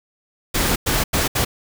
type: noise bursts at uneven times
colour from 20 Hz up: pink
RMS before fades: -19 dBFS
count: 4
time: 0.54-0.76 / 0.86-1.04 / 1.13-1.28 / 1.35-1.45 s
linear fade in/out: 10 ms
effects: none